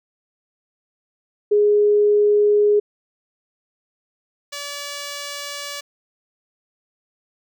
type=tone pair in turn; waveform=sine / 5% pulse; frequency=415.3 / 574.4 Hz; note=G#4 / D5; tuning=0 / -39 cents; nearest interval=tritone; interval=561 cents; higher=second; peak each=-12 / -17 dBFS; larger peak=first; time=1.51-2.8 / 4.52-5.81 s; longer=neither; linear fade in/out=10 ms; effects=none